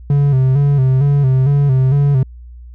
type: tone with vibrato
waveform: triangle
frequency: 136.5 Hz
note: C#3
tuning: 26 cents flat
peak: -7 dBFS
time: 0.1-2.23 s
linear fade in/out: 2 ms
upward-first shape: square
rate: 2.2 Hz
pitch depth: 75 cents each way
effects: added 60 Hz sine -32 dBFS peak until 2.74 s